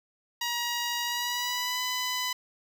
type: tone with pitch glide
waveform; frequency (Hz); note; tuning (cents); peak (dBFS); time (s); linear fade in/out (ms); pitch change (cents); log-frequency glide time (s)
10% pulse; 953 to 1001; A#5 to B5; +38 to +23; -20; 0.41-2.33; 5; +85; 1.04-1.82
effects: none